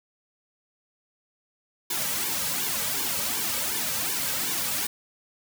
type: noise with flanger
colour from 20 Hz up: white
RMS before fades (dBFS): -28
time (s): 1.9-4.87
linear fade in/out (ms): 5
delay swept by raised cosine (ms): 1.5 to 2.9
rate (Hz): 2.7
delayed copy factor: -0.95
effects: none